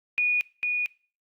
sine tone with echo, 2458 Hz, D#7, 22 cents flat, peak -20 dBFS, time 0.18-0.41 s, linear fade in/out 0 ms, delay 450 ms, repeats 1, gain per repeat -3 dB, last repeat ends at 0.86 s, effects noise-tail reverb RT60 0.4 s tail -22 dB re dry + Opus 48 kbps

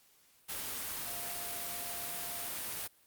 sine tone in noise, 698.5 Hz, F5, in tune, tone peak -48 dBFS, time 1.06-2.5 s, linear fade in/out 20 ms, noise white, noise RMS -39 dBFS, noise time 0.48-2.88 s, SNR -12 dB, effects white hiss -66 dBFS RMS until 3.06 s + Opus 48 kbps

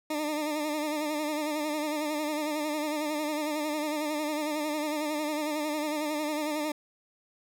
20% pulse tone with vibrato, 302 Hz, D4, 48 cents sharp, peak -24 dBFS, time 0.1-6.72 s, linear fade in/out 5 ms, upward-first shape sine, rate 11 Hz, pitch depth 53 cents each way, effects none

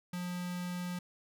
square tone with notch filter, 178.2 Hz, F3, 35 cents sharp, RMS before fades -38 dBFS, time 0.13-0.99 s, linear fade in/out 5 ms, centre 420 Hz, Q 0.75, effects none

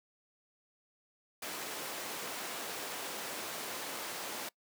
pink high-pass noise, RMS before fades -41 dBFS, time 1.42-4.49 s, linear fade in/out 5 ms, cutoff 370 Hz, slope 12 dB/octave, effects noise-tail reverb RT60 0.1 s tail -23 dB re dry

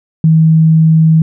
sine tone, 160 Hz, D#3, 49 cents sharp, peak -4 dBFS, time 0.24-1.22 s, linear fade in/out 2 ms, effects none

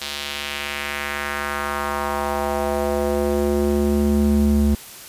square tone with band-pass filter sweep, 72 Hz, D2, 34 cents flat, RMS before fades -21 dBFS, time 0.01-4.75 s, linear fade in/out 5 ms, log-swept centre 4000 to 170 Hz, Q 1.7, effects white hiss -39 dBFS RMS until 5.08 s + resampled to 32000 Hz

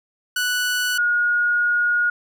sawtooth / sine tone pair in turn, 1480 / 1439.5 Hz, F#6 / F#6, 0 / -48 cents, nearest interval unison, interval 48 cents, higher first, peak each -16 dBFS, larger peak neither, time 0.36-0.98 / 0.98-2.1 s, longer second, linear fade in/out 5 ms, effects none

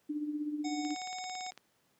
sine tone with tremolo, 298.1 Hz, D4, 26 cents sharp, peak -30 dBFS, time 0.09-0.95 s, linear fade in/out 10 ms, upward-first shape triangle, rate 16 Hz, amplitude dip 65%
harmonic tone, 740 Hz, F#5, in tune, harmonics 1 / 3 / 5 / 7 / 9 / 10, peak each -40 / -47 / -49 / -48 / -52 / -50 dBFS, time 0.64-1.51 s, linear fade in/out 10 ms
click train, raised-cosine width 0.2 ms, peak -31 dBFS, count 14, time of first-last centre 0.85-1.576 s, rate 17.9 Hz
effects pink hiss -72 dBFS RMS until 1.99 s + high-pass 150 Hz 12 dB/octave

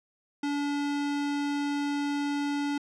square tone, 287.2 Hz, D4, 39 cents flat, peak -28 dBFS, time 0.43-2.78 s, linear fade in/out 5 ms, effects low-pass 6000 Hz 12 dB/octave

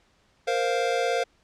square chord, Bb suspended second, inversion none, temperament equal, 466.2 / 523.3 / 698.5 Hz, Bb4 / C5 / F5, 0 / 0 / 0 cents, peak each -28 dBFS, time 0.47-1.24 s, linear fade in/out 10 ms, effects pink hiss -64 dBFS RMS until 1.43 s + low-pass 6000 Hz 12 dB/octave

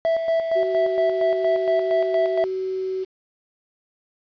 triangle tone with tremolo, 658 Hz, E5, 3 cents flat, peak -15 dBFS, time 0.05-2.44 s, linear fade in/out 0 ms, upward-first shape square, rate 4.3 Hz, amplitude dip 50%
sine tone, 377 Hz, F#4, 32 cents sharp, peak -23 dBFS, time 0.55-3.05 s, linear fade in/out 20 ms
effects resampled to 11025 Hz + 8-bit

